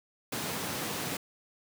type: high-pass noise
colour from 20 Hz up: pink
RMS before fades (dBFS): -35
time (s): 0.32-1.17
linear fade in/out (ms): 5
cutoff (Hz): 110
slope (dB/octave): 24
effects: none